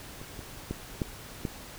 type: clicks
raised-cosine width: 3 ms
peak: -29 / -28 / -19 / -15 / -17 dBFS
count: 5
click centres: 0.215 / 0.392 / 0.71 / 1.018 / 1.452 s
effects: pink hiss -45 dBFS RMS until 1.78 s